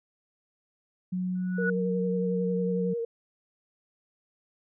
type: tone with pitch glide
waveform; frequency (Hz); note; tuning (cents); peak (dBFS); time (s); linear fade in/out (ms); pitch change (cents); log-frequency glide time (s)
sine; 183 to 181; F#3 to F#3; -19 to -38; -27; 1.12-2.94; 10; -19; 1.68-2.56
type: tone with exponential growth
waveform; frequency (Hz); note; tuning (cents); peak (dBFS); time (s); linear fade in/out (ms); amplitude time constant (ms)
sine; 1470; F#6; -12; -24; 1.35-1.7; 5; 74
type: tone with vibrato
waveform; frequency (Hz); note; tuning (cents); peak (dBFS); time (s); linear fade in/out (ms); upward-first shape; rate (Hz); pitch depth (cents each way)
sine; 466.2; A#4; 0; -28; 1.58-3.05; 5; sine; 11; 30
effects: none